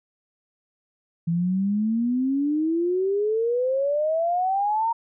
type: exponential sweep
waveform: sine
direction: up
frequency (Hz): 164.81 to 934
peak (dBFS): -20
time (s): 1.27-4.93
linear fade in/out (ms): 10
effects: none